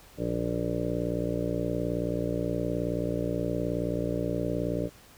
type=harmonic tone; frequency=58.9 Hz; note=A#1; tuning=19 cents sharp; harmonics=1 / 2 / 3 / 5 / 6 / 7 / 8 / 9 / 10; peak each=-39 / -35 / -34 / -33 / -39 / -37 / -36 / -39 / -35 dBFS; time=0.17-4.9 s; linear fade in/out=50 ms; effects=pink hiss -54 dBFS RMS until 5.17 s